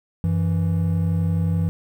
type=tone pair together; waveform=triangle; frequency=93.91 / 165.5 Hz; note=F#2 / E3; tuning=+26 / +7 cents; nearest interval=minor seventh; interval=981 cents; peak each=-19 dBFS; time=0.24-1.69 s; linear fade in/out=0 ms; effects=9-bit